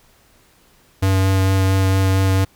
square tone with vibrato, 95.6 Hz, G2, 43 cents flat, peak -14 dBFS, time 1.02-2.45 s, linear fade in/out 10 ms, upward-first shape sine, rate 4.4 Hz, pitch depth 10 cents each way, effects pink hiss -54 dBFS RMS until 2.55 s

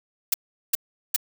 blue noise bursts, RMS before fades -20 dBFS, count 3, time 0.32-1.163 s, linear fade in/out 5 ms, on 21 ms, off 390 ms, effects none

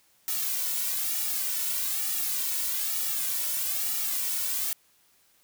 blue noise with flanger, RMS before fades -29 dBFS, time 0.28-4.73 s, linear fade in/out 0 ms, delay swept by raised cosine 1.9 to 2.48 ms, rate 1.1 Hz, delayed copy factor -0.95, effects white hiss -64 dBFS RMS until 5.43 s

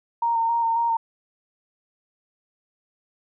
sine tone with vibrato, 923 Hz, A#5, 17 cents flat, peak -19 dBFS, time 0.22-0.97 s, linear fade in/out 5 ms, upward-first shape square, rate 3.7 Hz, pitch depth 18 cents each way, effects none

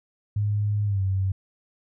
sine tone with pitch glide, 103.83 to 95.76 Hz, G#2 to G2, 0 to -40 cents, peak -21 dBFS, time 0.36-1.32 s, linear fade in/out 5 ms, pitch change -140 cents, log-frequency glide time 0.85-1.02 s, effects none

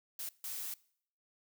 blue noise bursts at uneven times, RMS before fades -41 dBFS, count 2, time 0.19-0.29 / 0.44-0.74 s, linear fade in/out 2 ms, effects noise-tail reverb RT60 0.6 s tail -22 dB re dry

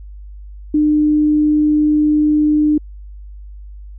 sine tone, 301.4 Hz, D4, 45 cents sharp, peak -10 dBFS, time 0.74-2.78 s, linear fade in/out 5 ms, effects added 50 Hz sine -31 dBFS peak until 3.98 s

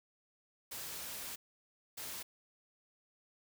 white noise bursts at uneven times, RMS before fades -44 dBFS, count 2, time 0.71-1.36 / 1.97-2.23 s, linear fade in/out 10 ms, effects none

